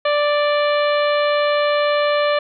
harmonic tone, 587.3 Hz, D5, in tune, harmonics 1 / 2 / 3 / 4 / 5 / 6 / 7, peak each -16 / -22 / -26 / -28 / -30 / -32 / -33 dBFS, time 0.05-2.39 s, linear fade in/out 5 ms, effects none

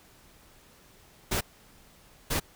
pink noise bursts at uneven times, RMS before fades -28 dBFS, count 2, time 1.31-1.41 / 2.3-2.4 s, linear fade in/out 10 ms, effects pink hiss -57 dBFS RMS until 2.55 s

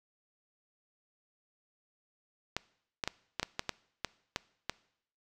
clicks, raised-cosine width 0.2 ms, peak -14 dBFS, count 10, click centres 2.566 / 3.038 / 3.076 / 3.397 / 3.43 / 3.594 / 3.693 / 4.047 / 4.361 / 4.696 s, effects noise-tail reverb RT60 0.7 s tail -22 dB re dry

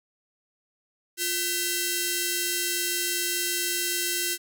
5% pulse ring-modulated tone, 1174.7 Hz, D6, in tune, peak -10 dBFS, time 1.17-4.38 s, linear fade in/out 50 ms, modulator 823 Hz, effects none

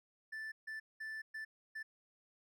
triangle tone bursts at uneven times, 1760 Hz, A6, in tune, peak -40 dBFS, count 5, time 0.32-0.52 / 0.67-0.8 / 1-1.22 / 1.34-1.45 / 1.75-1.83 s, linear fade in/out 10 ms, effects none

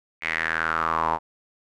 square tone with band-pass filter sweep, 40.55 Hz, E1, 28 cents flat, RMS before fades -25 dBFS, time 0.21-1.19 s, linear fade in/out 50 ms, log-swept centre 2200 to 900 Hz, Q 5.7, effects none

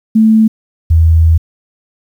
sine tone pair in turn, 220 / 81.41 Hz, A3 / E2, 0 / -21 cents, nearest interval octave + perfect fourth, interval 1721 cents, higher first, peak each -4 dBFS, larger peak neither, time 0.15-0.48 / 0.9-1.38 s, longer second, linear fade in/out 10 ms, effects 7-bit

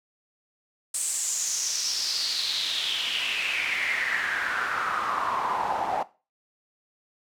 pink noise with band-pass filter sweep, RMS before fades -28 dBFS, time 0.94-6.03 s, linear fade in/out 5 ms, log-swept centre 8500 to 750 Hz, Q 5.2, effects noise-tail reverb RT60 0.3 s tail -17 dB re dry

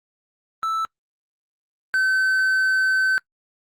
triangle tone pair in turn, 1318.5 / 1532.2 Hz, E6 / G6, 0 / -40 cents, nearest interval minor third, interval 260 cents, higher second, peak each -19 / -15 dBFS, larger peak second, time 0.63-0.85 / 1.94-3.18 s, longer second, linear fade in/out 0 ms, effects noise-tail reverb RT60 0.1 s tail -26 dB re dry + Opus 32 kbps

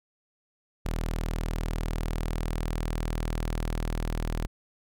sawtooth tone, 40.14 Hz, E1, 45 cents flat, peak -24 dBFS, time 0.85-4.47 s, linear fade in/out 10 ms, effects none

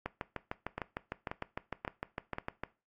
two click trains, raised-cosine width 0.5 ms, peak -20 / -21 dBFS, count 18 / 4, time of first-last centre 0.06-2.636 / 0.78-2.384 s, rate 6.6 / 1.87 Hz, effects noise-tail reverb RT60 0.3 s tail -19 dB re dry + AAC 48 kbps

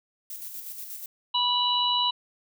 violet noise with tremolo, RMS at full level -37 dBFS, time 0.3-1.06 s, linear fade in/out 2 ms, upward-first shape square, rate 8.3 Hz, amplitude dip 40%
harmonic tone, 982 Hz, B5, 10 cents flat, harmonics 1 / 3 / 4, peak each -26 / -26 / -26 dBFS, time 1.34-2.11 s, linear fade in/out 10 ms
effects none

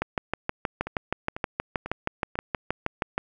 two click trains, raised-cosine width 0.5 ms, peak -18 / -10 dBFS, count 4 / 21, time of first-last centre 0.87-2.355 / 0.02-3.18 s, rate 2.02 / 6.33 Hz, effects none

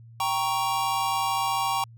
square chord, G diminished, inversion none, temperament equal with one note detuned, 784 / 935 / 1108.7 Hz, G5 / Bb5 / Db6, 0 / +5 / 0 cents, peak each -29 dBFS, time 0.2-1.84 s, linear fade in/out 2 ms, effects added 115 Hz sine -45 dBFS peak until 1.97 s

